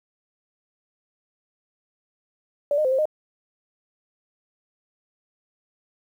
sine tone with pitch steps, 577 / 612 / 518 / 529 / 614 Hz, D5 / D#5 / C5 / C5 / D#5, -31 / -29 / -17 / +19 / -23 cents, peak -18 dBFS, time 2.71-3.055 s, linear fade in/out 2 ms, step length 69 ms, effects 9-bit

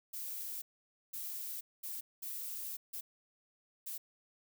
violet noise bursts at uneven times, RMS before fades -42 dBFS, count 6, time 0.13-0.62 / 1.13-1.61 / 1.83-2.01 / 2.22-2.77 / 2.93-3.01 / 3.86-3.98 s, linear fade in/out 10 ms, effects none

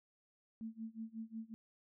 sine tone with tremolo, 223.6 Hz, A3, 28 cents sharp, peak -40 dBFS, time 0.61-1.54 s, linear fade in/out 0 ms, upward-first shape sine, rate 5.5 Hz, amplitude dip 95%, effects none

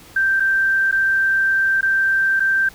sine tone with dropouts, 1568 Hz, G6, in tune, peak -14 dBFS, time 0.16-2.69 s, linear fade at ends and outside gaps 5 ms, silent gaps 0.399-0.403 / 0.914-0.924 / 1.81-1.828 / 2.397-2.403 s, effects pink hiss -44 dBFS RMS until 2.74 s

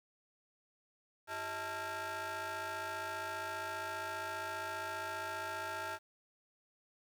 25% pulse ring-modulated tone, 245 Hz, B3, 14 cents flat, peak -32 dBFS, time 1.27-5.99 s, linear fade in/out 50 ms, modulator 1130 Hz, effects 11-bit

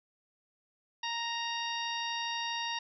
harmonic tone, 932.3 Hz, A#5, in tune, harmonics 1 / 2 / 3 / 4 / 5 / 6, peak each -37 / -40 / -39 / -40 / -45 / -44 dBFS, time 1.03-2.79 s, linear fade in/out 5 ms, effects none

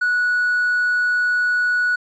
triangle tone, 1469 Hz, F#6, 13 cents flat, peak -13 dBFS, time 0.01-1.96 s, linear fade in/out 10 ms, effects tanh soft clip ceiling -11 dBFS + resampled to 16000 Hz

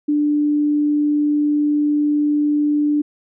sine tone, 295.5 Hz, D4, 11 cents sharp, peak -14 dBFS, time 0.08-3.02 s, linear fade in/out 10 ms, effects none

